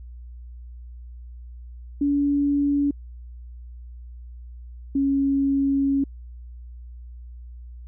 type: tone pair in turn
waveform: sine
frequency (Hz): 285.3 / 275.9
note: C#4 / C#4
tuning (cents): +50 / -8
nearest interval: minor second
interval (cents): 58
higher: first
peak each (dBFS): -18 / -18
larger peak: neither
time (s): 2.01-2.91 / 4.95-6.04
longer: second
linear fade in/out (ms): 5
effects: added 60 Hz sine -37 dBFS peak until 7.87 s